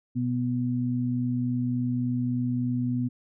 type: tone pair together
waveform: sine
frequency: 123.47 / 246.9 Hz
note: B2 / B3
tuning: 0 / 0 cents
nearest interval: octave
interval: 1200 cents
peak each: -28 / -26 dBFS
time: 0.15-3.09 s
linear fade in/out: 20 ms
effects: none